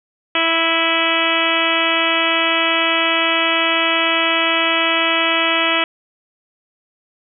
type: harmonic tone with a mistuned harmonic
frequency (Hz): 329.6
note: E4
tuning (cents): 0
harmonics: 1 / 2 / 3 / 4 / 5 / 6 / 7 / 8 / 9 / 10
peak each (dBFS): -25 / -23 / -25 / -22 / -27 / -23 / -23 / -22 / -22 / -24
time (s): 0.35-5.84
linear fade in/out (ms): 2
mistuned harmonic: 8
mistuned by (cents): -28
effects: none